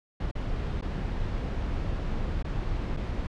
brown noise with dropouts, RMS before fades -30 dBFS, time 0.2-3.27 s, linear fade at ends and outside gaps 5 ms, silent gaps 0.313-0.352 / 0.812-0.823 / 2.427-2.444 / 2.967-2.971 s, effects low-pass 4000 Hz 12 dB/octave

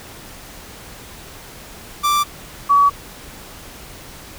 45% pulse / sine tone pair in turn, 1174.7 / 1135.3 Hz, D6 / C#6, 0 / +41 cents, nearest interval minor second, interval 59 cents, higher first, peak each -14 / -9 dBFS, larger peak second, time 2.03-2.24 / 2.69-2.9 s, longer neither, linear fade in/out 20 ms, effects pink hiss -38 dBFS RMS until 4.38 s

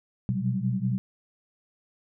sine tone cluster, 121.8 / 126.8 / 185.7 / 196.3 Hz, B2 / B2 / F#3 / G3, -24 / +46 / +7 / +3 cents, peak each -30 dBFS, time 0.29-0.98 s, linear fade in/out 0 ms, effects none

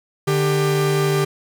45% pulse tone pair together, 149 / 395.5 Hz, D3 / G4, +25 / +15 cents, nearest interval octave + perfect fourth, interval 1690 cents, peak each -19 dBFS, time 0.27-1.25 s, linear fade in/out 10 ms, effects none

